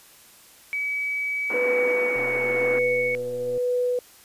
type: tone with pitch glide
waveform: sine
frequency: 2280 to 2220 Hz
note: C#7 to C#7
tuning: +48 to +2 cents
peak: -24 dBFS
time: 0.73-3.15 s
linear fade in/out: 0 ms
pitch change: -46 cents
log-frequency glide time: 1.51-2.54 s
type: band-pass noise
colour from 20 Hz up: pink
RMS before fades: -34 dBFS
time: 1.5-2.79 s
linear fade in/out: 0 ms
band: 230 to 2400 Hz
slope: 48 dB/octave
type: tone with tremolo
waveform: sine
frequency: 494.2 Hz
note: B4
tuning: 1 cent sharp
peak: -20 dBFS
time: 1.54-3.99 s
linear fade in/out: 2 ms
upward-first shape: sine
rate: 1 Hz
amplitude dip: 55%
type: click train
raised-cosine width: 2 ms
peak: -29 dBFS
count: 171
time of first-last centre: 2.16-3.577 s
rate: 120 Hz
effects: white hiss -51 dBFS RMS until 4.24 s + resampled to 32000 Hz

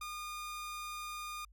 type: tone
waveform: sawtooth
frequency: 1217 Hz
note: D#6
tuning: 39 cents flat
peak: -37 dBFS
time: 0.01-1.45 s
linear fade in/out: 5 ms
effects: added 50 Hz sine -58 dBFS peak until 1.52 s

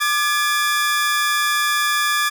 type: tone pair together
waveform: sawtooth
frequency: 1192.4 / 1700 Hz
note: D6 / G#6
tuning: +26 / +40 cents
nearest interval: tritone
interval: 614 cents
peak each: -16 dBFS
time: 0-2.3 s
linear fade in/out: 20 ms
effects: none

